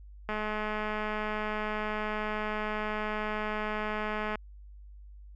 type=click train; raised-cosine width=0.5 ms; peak=-19 dBFS; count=867; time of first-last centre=0.29-4.356 s; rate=213 Hz; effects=added 50 Hz sine -46 dBFS peak until 5.35 s